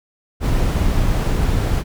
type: noise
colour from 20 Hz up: brown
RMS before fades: -17 dBFS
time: 0.4-1.84 s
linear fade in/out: 50 ms
effects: none